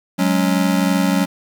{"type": "chord", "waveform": "square", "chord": "F# suspended second", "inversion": "none", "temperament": "just", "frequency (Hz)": [185, 208.1, 277.5], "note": ["F#3", "G#3", "C#4"], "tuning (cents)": [0, 4, 2], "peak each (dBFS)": [-18, -22, -20], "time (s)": [0.18, 1.26], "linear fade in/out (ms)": 20, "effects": ["7-bit"]}